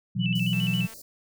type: chord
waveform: sine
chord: B suspended fourth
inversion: none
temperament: equal with one note detuned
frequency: 123.47 / 166.54 / 185 Hz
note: B2 / E3 / F#3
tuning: 0 / +18 / 0 cents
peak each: -28 / -29 / -26 dBFS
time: 0.15-0.87 s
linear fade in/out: 20 ms
type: tone with vibrato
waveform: sine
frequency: 2803 Hz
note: F7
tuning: 6 cents sharp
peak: -29 dBFS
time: 0.19-0.88 s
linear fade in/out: 50 ms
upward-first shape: square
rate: 7.3 Hz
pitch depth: 96 cents each way
type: band-stop noise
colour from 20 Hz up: white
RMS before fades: -45 dBFS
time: 0.35-1.02 s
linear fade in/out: 5 ms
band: 690 to 4200 Hz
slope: 96 dB/octave
type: click train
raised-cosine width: 0.3 ms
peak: -32 dBFS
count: 92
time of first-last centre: 0.53-0.936 s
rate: 224 Hz
effects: none